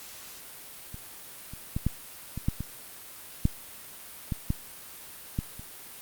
clicks, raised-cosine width 5 ms, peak -27 / -28 / -16 / -12 / -21 / -12 / -20 / -9 / -16 / -13 / -15 / -29 dBFS, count 12, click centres 0.944 / 1.536 / 1.765 / 1.866 / 2.376 / 2.485 / 2.606 / 3.454 / 4.322 / 4.504 / 5.389 / 5.595 s, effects white hiss -45 dBFS RMS until 6.01 s + Opus 48 kbps

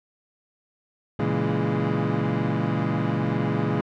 25% pulse chord, A# half-diminished seventh, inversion none, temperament equal, 116.54 / 138.59 / 164.81 / 207.7 Hz, A#2 / C#3 / E3 / G#3, 0 / 0 / 0 / 0 cents, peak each -24 dBFS, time 1.19-3.81 s, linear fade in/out 5 ms, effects low-pass 2000 Hz 12 dB/octave

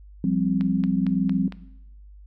sine chord, F suspended second, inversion none, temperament equal, 174.61 / 196 / 261.6 Hz, F3 / G3 / C4, 0 / 0 / 0 cents, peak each -24 dBFS, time 0.24-1.48 s, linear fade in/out 2 ms
click train, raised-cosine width 0.3 ms, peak -22 dBFS, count 5, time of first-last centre 0.61-1.523 s, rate 4.38 Hz
effects noise-tail reverb RT60 0.8 s tail -17 dB re dry + added 50 Hz sine -43 dBFS peak until 2.26 s

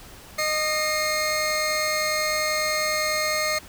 20% pulse tone pair together, 616 / 2131 Hz, D#5 / C7, -17 / +31 cents, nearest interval octave + major sixth, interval 2148 cents, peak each -20 dBFS, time 0.38-3.59 s, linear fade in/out 10 ms, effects pink hiss -45 dBFS RMS until 3.68 s

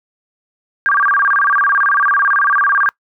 sine tone with vibrato, 1358 Hz, F6, 49 cents flat, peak -10 dBFS, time 0.86-2.89 s, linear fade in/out 0 ms, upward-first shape square, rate 18 Hz, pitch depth 290 cents each way, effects noise-tail reverb RT60 0.1 s tail -24 dB re dry

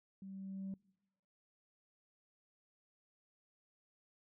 sine tone with level ramp, 193 Hz, G3, 27 cents flat, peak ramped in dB -47 to -38 dBFS, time 0.22-0.74 s, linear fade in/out 2 ms, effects noise-tail reverb RT60 1.0 s tail -26 dB re dry + tanh soft clip ceiling -38 dBFS

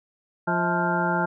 harmonic tone with a mistuned harmonic, 174.61 Hz, F3, in tune, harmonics 1 / 2 / 3 / 4 / 5 / 6 / 8 / 9, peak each -27 / -30 / -35 / -30 / -26 / -36 / -27 / -35 dBFS, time 0.47-1.26 s, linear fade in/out 10 ms, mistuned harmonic 4, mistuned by -130 cents, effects none

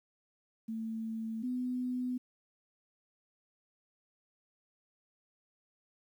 sine tone pair in turn, 223.3 / 250.6 Hz, A3 / B3, +26 / +25 cents, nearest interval major second, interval 199 cents, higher second, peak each -35 / -32 dBFS, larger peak second, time 0.68-1.43 / 1.43-2.18 s, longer neither, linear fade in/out 10 ms, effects 11-bit

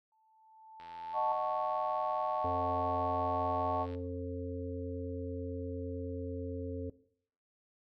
sine tone with exponential growth, 880 Hz, A5, in tune, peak -31 dBFS, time 0.12-1.32 s, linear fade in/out 1 ms, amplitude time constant 260 ms
click train, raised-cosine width 0.3 ms, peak -38 dBFS, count 268, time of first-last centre 0.8-3.949 s, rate 84.8 Hz
sine chord, D# half-diminished seventh, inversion none, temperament equal with one note detuned, 619.4 / 740 / 880 / 1108.7 Hz, D#5 / F#5 / A5 / C#6, -8 / 0 / 0 / 0 cents, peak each -36 dBFS, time 1.13-3.87 s, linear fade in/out 50 ms
harmonic tone, 89 Hz, F2, 33 cents sharp, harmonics 1 / 3 / 5 / 6, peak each -40 / -42 / -41 / -46 dBFS, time 2.44-6.9 s, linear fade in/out 5 ms
effects noise-tail reverb RT60 0.6 s tail -17 dB re dry

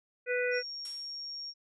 harmonic tone, 493.9 Hz, B4, in tune, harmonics 1 / 3 / 4 / 5, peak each -30 / -35 / -36 / -37 dBFS, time 0.26-0.63 s, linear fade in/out 50 ms
sine tone, 5550 Hz, F8, 12 cents flat, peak -38 dBFS, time 0.51-1.54 s, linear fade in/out 50 ms
blue noise with exponential decay, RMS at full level -42 dBFS, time 0.85-1.29 s, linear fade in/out 1 ms, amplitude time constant 95 ms
effects resampled to 24000 Hz

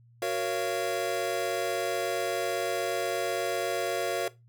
square chord, Gb major seventh, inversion none, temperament equal with one note detuned, 370 / 466.2 / 554.4 / 683.7 Hz, Gb4 / Bb4 / Db5 / F5, 0 / 0 / 0 / -37 cents, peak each -34 dBFS, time 0.22-4.28 s, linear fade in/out 2 ms, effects noise-tail reverb RT60 0.2 s tail -17 dB re dry + added 118 Hz sine -55 dBFS peak until 4.48 s

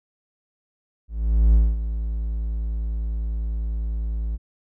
triangle tone with ADSR envelope, 55 Hz, A1, in tune, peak -9 dBFS, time 1.08-4.38 s, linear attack 460 ms, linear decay 220 ms, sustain -12 dB, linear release 33 ms, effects none

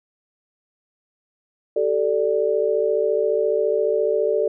sine chord, G suspended second, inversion none, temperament equal with one note detuned, 385.5 / 440 / 587.3 Hz, G4 / A4 / D5, -29 / 0 / 0 cents, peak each -24 / -20 / -22 dBFS, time 1.76-4.48 s, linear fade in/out 5 ms, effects none

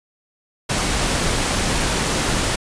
pink noise, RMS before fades -20 dBFS, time 0.69-2.56 s, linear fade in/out 10 ms, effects resampled to 22050 Hz

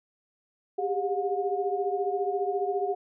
sine tone cluster, 391.4 / 406 / 720 Hz, G4 / G#4 / F#5, -3 / -39 / -47 cents, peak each -30 dBFS, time 0.78-2.95 s, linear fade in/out 10 ms, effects none

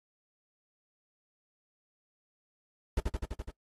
brown noise with echo, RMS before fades -28 dBFS, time 2.97-3 s, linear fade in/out 2 ms, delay 84 ms, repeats 6, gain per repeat -2 dB, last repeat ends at 3.504 s, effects noise-tail reverb RT60 0.1 s tail -20 dB re dry + AAC 32 kbps

